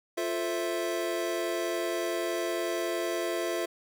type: chord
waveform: square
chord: F major seventh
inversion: none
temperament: equal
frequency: 349.2 / 440 / 523.3 / 659.3 Hz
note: F4 / A4 / C5 / E5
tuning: 0 / 0 / 0 / 0 cents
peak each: -33 / -38 / -39 / -34 dBFS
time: 0.17-3.66 s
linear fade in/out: 10 ms
effects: none